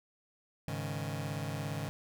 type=chord; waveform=sawtooth; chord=Ab suspended fourth; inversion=none; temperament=just; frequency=103.83 / 138.43 / 155.74 Hz; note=Ab2 / Db3 / Eb3; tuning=0 / -2 / +2 cents; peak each=-36 / -35 / -35 dBFS; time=0.68-1.89 s; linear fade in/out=0 ms; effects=none

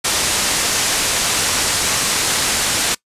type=low-pass noise; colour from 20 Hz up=white; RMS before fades=-18 dBFS; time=0.04-2.95 s; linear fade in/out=10 ms; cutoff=9400 Hz; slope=24 dB/octave; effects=noise-tail reverb RT60 0.1 s tail -22 dB re dry + resampled to 32000 Hz

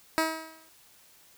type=tone with exponential decay; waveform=10% pulse; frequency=320.1 Hz; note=D#4; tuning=49 cents sharp; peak=-13 dBFS; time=0.18-0.69 s; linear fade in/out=0 ms; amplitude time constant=110 ms; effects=white hiss -58 dBFS RMS until 1.37 s

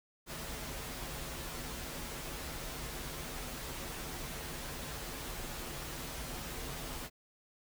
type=noise with comb filter; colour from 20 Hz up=pink; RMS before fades=-42 dBFS; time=0.26-7.1 s; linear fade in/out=50 ms; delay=10 ms; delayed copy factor=-0.6; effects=none

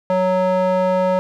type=tone with band-pass filter; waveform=square; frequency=185 Hz; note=F#3; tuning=in tune; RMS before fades=-17 dBFS; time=0.1-1.19 s; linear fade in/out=0 ms; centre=680 Hz; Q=2.9; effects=none

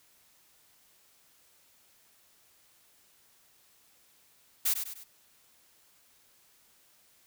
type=noise with echo; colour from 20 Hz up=blue; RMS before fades=-27 dBFS; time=4.65-4.74 s; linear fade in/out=10 ms; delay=100 ms; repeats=3; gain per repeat=-7 dB; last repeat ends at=5.04 s; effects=white hiss -64 dBFS RMS until 7.26 s

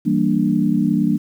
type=chord; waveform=sine; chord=E half-diminished seventh; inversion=none; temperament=equal; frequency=164.81 / 196 / 233.1 / 293.7 Hz; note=E3 / G3 / Bb3 / D4; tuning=0 / 0 / 0 / 0 cents; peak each=-22 / -19 / -19 / -20 dBFS; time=0.05-1.18 s; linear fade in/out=20 ms; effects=8-bit

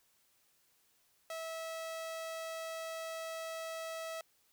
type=tone; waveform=sawtooth; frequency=650 Hz; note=E5; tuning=24 cents flat; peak=-36 dBFS; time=1.3-4.21 s; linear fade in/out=2 ms; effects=white hiss -72 dBFS RMS until 4.52 s

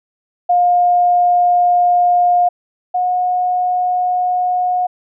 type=tone pair in turn; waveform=sine; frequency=710 / 724.9 Hz; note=F5 / F#5; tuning=+28 / -36 cents; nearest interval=unison; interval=36 cents; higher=second; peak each=-9 / -13 dBFS; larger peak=first; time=0.49-2.49 / 2.94-4.87 s; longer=first; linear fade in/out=10 ms; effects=none

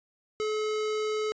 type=tone; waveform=square; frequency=429.2 Hz; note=A4; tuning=43 cents flat; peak=-28 dBFS; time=0.4-1.32 s; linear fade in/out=0 ms; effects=resampled to 16000 Hz

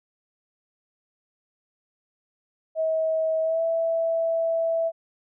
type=tone with pitch glide; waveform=sine; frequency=640 to 659.1 Hz; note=D#5 to E5; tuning=+49 to 0 cents; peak=-21 dBFS; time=2.75-4.92 s; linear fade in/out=50 ms; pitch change=+51 cents; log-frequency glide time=3.42-3.62 s; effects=none

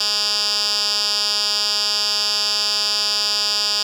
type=tone with band-pass filter; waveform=10% pulse; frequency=207.7 Hz; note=G#3; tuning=in tune; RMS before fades=-20 dBFS; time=0-3.83 s; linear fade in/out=5 ms; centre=4700 Hz; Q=5.6; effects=7-bit

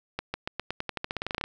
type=accelerating click train; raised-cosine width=0.3 ms; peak=-14 dBFS; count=18; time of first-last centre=0.19-1.44 s; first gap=150 ms; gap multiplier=0.9; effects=none

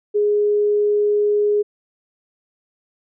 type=tone; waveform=sine; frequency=415.3 Hz; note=G#4; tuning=in tune; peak=-14 dBFS; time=0.14-1.63 s; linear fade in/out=20 ms; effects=none

